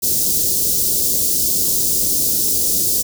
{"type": "band-stop noise", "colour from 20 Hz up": "white", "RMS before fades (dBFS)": -17, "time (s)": [0.02, 3.03], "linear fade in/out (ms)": 20, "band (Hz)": [460, 4900], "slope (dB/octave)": 24, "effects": []}